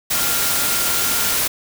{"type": "tone in noise", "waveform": "sine", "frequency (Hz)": 1396.9, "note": "F6", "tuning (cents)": 0, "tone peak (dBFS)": -29, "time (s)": [0.14, 1.37], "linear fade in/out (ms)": 10, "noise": "white", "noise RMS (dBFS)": -19, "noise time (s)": [0.1, 1.48], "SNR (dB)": -13, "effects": []}